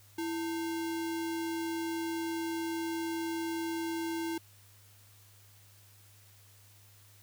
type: tone with sample-and-hold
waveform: sine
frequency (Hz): 330.3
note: E4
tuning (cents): +4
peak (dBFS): -32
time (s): 0.18-4.38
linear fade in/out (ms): 5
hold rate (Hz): 1225
effects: added 101 Hz sine -59 dBFS peak until 7.22 s + white hiss -61 dBFS RMS until 7.22 s